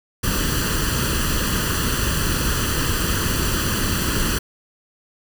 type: noise with comb filter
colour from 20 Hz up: pink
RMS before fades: -21 dBFS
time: 0.23-4.39 s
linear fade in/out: 10 ms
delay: 0.67 ms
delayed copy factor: +0.75
effects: none